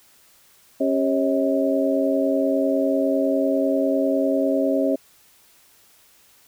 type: tone cluster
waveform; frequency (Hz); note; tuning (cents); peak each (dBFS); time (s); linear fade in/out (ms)
sine; 273.7 / 397.4 / 546 / 636; C#4 / G4 / C#5 / D#5; -22 / +24 / -26 / +38; -21 / -27 / -23 / -24; 0.8-4.96; 10
effects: white hiss -55 dBFS RMS until 6.47 s